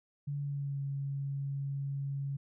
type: tone with pitch glide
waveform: sine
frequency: 143.1 to 139.03 Hz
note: D3 to C#3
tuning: -45 to +5 cents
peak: -33 dBFS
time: 0.27-2.37 s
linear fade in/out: 10 ms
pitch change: -50 cents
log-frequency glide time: 0.38-0.81 s
effects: none